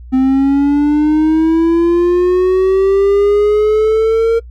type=linear sweep; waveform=triangle; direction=up; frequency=258.5 to 460.9 Hz; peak=-6 dBFS; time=0.12-4.4 s; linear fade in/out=20 ms; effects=noise-tail reverb RT60 0.1 s tail -22 dB re dry + added 60 Hz sine -30 dBFS peak until 4.5 s